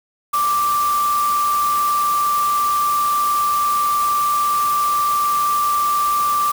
sine tone in noise, 1174.7 Hz, D6, in tune, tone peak -15 dBFS, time 0.33-6.52 s, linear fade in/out 10 ms, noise white, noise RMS -29 dBFS, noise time 0.33-6.52 s, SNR +11 dB, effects none

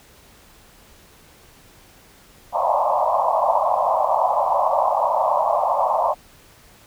pink band-pass noise, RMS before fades -19 dBFS, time 2.52-6.15 s, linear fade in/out 50 ms, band 570 to 1100 Hz, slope 96 dB/octave, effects pink hiss -50 dBFS RMS until 6.86 s

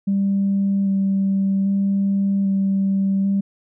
sine tone with vibrato, 196 Hz, G3, in tune, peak -15 dBFS, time 0.07-3.41 s, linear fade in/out 10 ms, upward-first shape square, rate 0.63 Hz, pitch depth 11 cents each way, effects tanh soft clip ceiling -12 dBFS

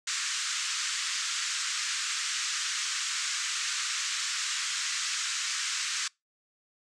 white band-pass noise, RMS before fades -32 dBFS, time 0.07-6.08 s, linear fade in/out 5 ms, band 1200 to 7800 Hz, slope 48 dB/octave, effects noise-tail reverb RT60 0.2 s tail -25 dB re dry

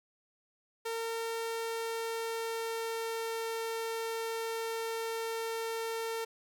sawtooth tone with pitch glide, 456 to 453.4 Hz, A#4 to A#4, -38 to -48 cents, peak -30 dBFS, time 0.85-6.25 s, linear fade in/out 10 ms, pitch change -10 cents, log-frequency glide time 1.44-3.52 s, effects none

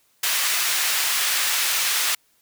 pink high-pass noise, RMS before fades -22 dBFS, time 0.23-2.15 s, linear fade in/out 5 ms, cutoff 1700 Hz, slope 12 dB/octave, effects white hiss -63 dBFS RMS until 2.41 s

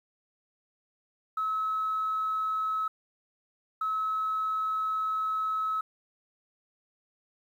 sine tone bursts at uneven times, 1291 Hz, E6, 37 cents flat, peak -26 dBFS, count 2, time 1.37-2.88 / 3.81-5.81 s, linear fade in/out 5 ms, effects tanh soft clip ceiling -22 dBFS + 10-bit

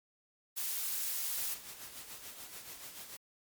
blue noise, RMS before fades -36 dBFS, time 0.56-1.55 s, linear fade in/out 20 ms
white noise with tremolo, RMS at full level -46 dBFS, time 1.37-3.17 s, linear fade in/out 10 ms, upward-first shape sine, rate 6.9 Hz, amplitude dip 50%
effects MP3 96 kbps

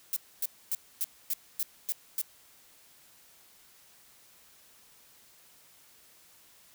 violet noise bursts, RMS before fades -30 dBFS, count 8, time 0.13-2.214 s, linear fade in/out 0 ms, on 33 ms, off 260 ms, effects white hiss -59 dBFS RMS until 6.74 s

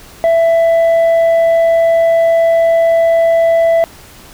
triangle tone with tanh clipping, 664 Hz, E5, 12 cents sharp, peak -8 dBFS, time 0.24-3.84 s, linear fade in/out 0 ms, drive 8 dB, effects pink hiss -38 dBFS RMS until 4.33 s

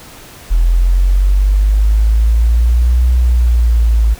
sine linear two-way sweep, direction up then down, 41.2 to 62 to 54.6 Hz, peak -7 dBFS, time 0.5-4.15 s, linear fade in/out 20 ms, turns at 3.09 s, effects pink hiss -36 dBFS RMS until 4.19 s

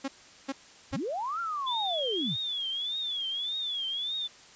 sawtooth tone bursts, 272 Hz, C#4, 33 cents flat, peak -26 dBFS, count 3, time 0.04-0.966 s, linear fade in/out 10 ms, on 42 ms, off 400 ms
sine linear two-way sweep, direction up then down, 30.87 to 1400 to 90.5 Hz, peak -30 dBFS, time 0.91-2.37 s, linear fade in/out 50 ms, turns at 1.4 s
sine tone with vibrato, 3414 Hz, G#7, 47 cents sharp, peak -30 dBFS, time 1.66-4.28 s, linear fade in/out 20 ms, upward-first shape triangle, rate 1.7 Hz, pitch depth 170 cents each way
effects white hiss -53 dBFS RMS until 4.55 s + resampled to 16000 Hz

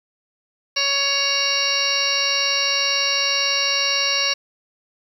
harmonic tone, 558 Hz, C#5, 11 cents sharp, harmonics 1 / 2 / 3 / 4 / 5 / 7 / 8 / 9 / 10, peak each -31 / -30 / -31 / -27 / -24 / -26 / -25 / -32 / -23 dBFS, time 0.76-4.34 s, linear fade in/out 10 ms, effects 8-bit

